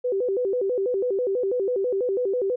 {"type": "tone with vibrato", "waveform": "sine", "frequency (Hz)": 440, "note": "A4", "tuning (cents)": 0, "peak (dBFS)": -21, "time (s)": [0.04, 2.56], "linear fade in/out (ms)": 10, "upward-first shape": "square", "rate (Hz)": 6.1, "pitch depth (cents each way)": 210, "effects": []}